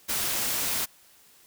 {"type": "noise", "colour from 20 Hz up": "white", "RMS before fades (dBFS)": -28, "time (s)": [0.08, 0.86], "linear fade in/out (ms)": 20, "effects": ["white hiss -57 dBFS RMS until 1.46 s"]}